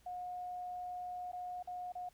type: tone with dropouts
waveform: sine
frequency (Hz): 721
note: F#5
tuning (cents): -45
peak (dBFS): -40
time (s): 0.06-2.09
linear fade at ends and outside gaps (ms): 5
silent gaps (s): 1.317-1.33 / 1.627-1.673 / 1.922-1.952
effects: added 60 Hz sine -70 dBFS peak until 2.13 s + pink hiss -69 dBFS RMS until 2.13 s